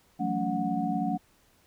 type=tone cluster; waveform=sine; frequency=171.4 / 188.2 / 220.7 / 282.1 / 732 Hz; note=F3 / F#3 / A3 / C#4 / F#5; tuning=-32 / +30 / +5 / +30 / -19 cents; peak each=-36 / -33 / -32 / -32 / -31 dBFS; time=0.19-1.18 s; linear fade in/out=20 ms; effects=pink hiss -64 dBFS RMS until 1.66 s